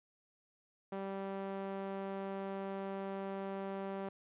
sawtooth tone with band-pass filter, 194.8 Hz, G3, 11 cents flat, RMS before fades -41 dBFS, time 0.92-4.09 s, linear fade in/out 5 ms, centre 590 Hz, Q 0.84, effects resampled to 8000 Hz + 12-bit

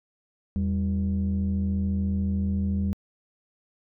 sine tone pair together, 82.66 / 196.6 Hz, E2 / G3, +5 / +5 cents, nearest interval octave + minor third, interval 1500 cents, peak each -24 dBFS, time 0.56-2.93 s, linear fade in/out 0 ms, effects tanh soft clip ceiling -19 dBFS

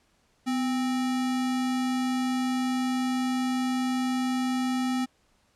sine tone with sample-and-hold, 252.7 Hz, B3, 40 cents sharp, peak -24 dBFS, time 0.46-5.06 s, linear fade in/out 20 ms, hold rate 1050 Hz, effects pink hiss -67 dBFS RMS until 5.55 s + low-pass 9000 Hz 12 dB/octave

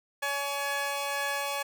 15% pulse tone pair together, 564 / 845 Hz, C#5 / G#5, +30 / +30 cents, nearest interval perfect fifth, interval 700 cents, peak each -26 dBFS, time 0.22-1.63 s, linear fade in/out 10 ms, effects none

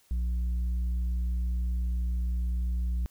sine tone with tanh clipping, 60.2 Hz, B1, 44 cents flat, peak -27 dBFS, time 0.11-3.06 s, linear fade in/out 0 ms, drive 4 dB, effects white hiss -64 dBFS RMS until 3.1 s

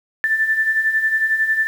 sine beating tone pair, 1759 / 1770 Hz, A6 / A6, -1 / +10 cents, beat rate 11 Hz, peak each -23 / -16 dBFS, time 0.24-1.67 s, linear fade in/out 0 ms, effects 7-bit

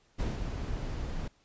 brown noise with ADSR envelope, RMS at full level -30 dBFS, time 0.18-1.28 s, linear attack 22 ms, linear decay 180 ms, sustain -5 dB, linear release 6 ms, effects pink hiss -67 dBFS RMS until 1.44 s + resampled to 16000 Hz

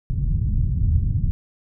white low-pass noise, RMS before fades -20 dBFS, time 0.1-1.31 s, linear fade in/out 0 ms, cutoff 120 Hz, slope 24 dB/octave, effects none

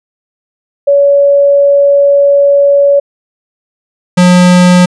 sine / square tone pair in turn, 565 / 179.46 Hz, C#5 / F3, +33 / +47 cents, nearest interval octave + minor sixth, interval 1986 cents, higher first, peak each -3 dBFS, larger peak neither, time 0.87-3 / 4.17-4.86 s, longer first, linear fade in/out 10 ms, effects resampled to 22050 Hz

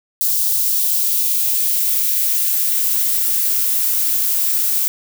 violet noise with high-pass filter sweep, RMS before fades -17 dBFS, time 0.21-4.88 s, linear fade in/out 0 ms, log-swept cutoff 4200 to 650 Hz, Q 1.1, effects none

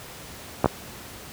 clicks, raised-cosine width 1 ms, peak -3 dBFS, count 2, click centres 0.644 / 0.659 s, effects pink hiss -41 dBFS RMS until 1.32 s + high-pass 60 Hz 12 dB/octave

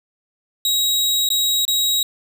sawtooth tone with dropouts, 3820 Hz, A#7, 42 cents sharp, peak -13 dBFS, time 0.65-2.03 s, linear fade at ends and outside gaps 2 ms, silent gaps 1.29-1.302 / 1.652-1.679 s, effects none

